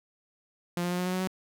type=tone with pitch steps; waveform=sawtooth; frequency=174.61 / 176.64 / 178.69 / 180.77 / 182.87 / 184.99 / 187.14 Hz; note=F3 / F3 / F3 / F#3 / F#3 / F#3 / F#3; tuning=0 / +20 / +40 / -40 / -20 / 0 / +20 cents; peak=-24 dBFS; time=0.77-1.274 s; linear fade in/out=2 ms; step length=72 ms; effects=none